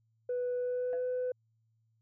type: tone with pitch glide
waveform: sine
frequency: 493.9 to 502.2 Hz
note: B4 to B4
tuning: 0 to +29 cents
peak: -29 dBFS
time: 0.29-1.32 s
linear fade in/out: 5 ms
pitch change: +29 cents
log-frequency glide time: 0.57-1.07 s
type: tone with exponential decay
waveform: sine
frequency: 679 Hz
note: F5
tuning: 49 cents flat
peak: -36 dBFS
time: 0.93-1.07 s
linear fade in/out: 0 ms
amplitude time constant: 29 ms
effects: tanh soft clip ceiling -28 dBFS + added 112 Hz sine -70 dBFS peak until 2.01 s